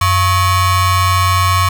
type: ring-modulated tone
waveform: 45% pulse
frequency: 595 Hz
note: D5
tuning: 22 cents sharp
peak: -7 dBFS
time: 0.01-1.69 s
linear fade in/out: 5 ms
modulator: 503 Hz
effects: none